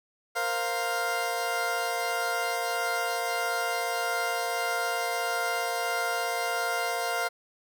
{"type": "chord", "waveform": "20% pulse", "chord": "Bb suspended second", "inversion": "none", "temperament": "equal", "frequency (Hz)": [466.2, 523.3, 698.5], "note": ["Bb4", "C5", "F5"], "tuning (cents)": [0, 0, 0], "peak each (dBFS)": [-29, -30, -24], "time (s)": [0.35, 7.29], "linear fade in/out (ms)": 20, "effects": []}